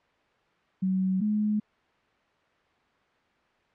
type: tone pair in turn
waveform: sine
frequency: 188.2 / 211.2 Hz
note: F#3 / G#3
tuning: +30 / +29 cents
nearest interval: major second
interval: 199 cents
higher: second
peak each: -23 dBFS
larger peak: neither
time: 0.82-1.21 / 1.21-1.6 s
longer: neither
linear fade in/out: 10 ms
effects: white hiss -65 dBFS RMS until 3.74 s + low-pass 2000 Hz 12 dB/octave